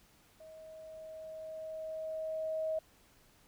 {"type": "tone with level ramp", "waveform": "sine", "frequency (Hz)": 634, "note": "D#5", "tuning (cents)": 32, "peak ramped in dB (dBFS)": [-50, -31], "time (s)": [0.4, 2.79], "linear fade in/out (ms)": 5, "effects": ["pink hiss -65 dBFS RMS until 3.47 s"]}